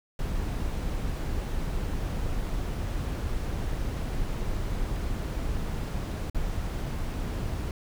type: noise with dropouts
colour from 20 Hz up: brown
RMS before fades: -30 dBFS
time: 0.19-7.71 s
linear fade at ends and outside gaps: 2 ms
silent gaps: 6.299-6.346 s
effects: none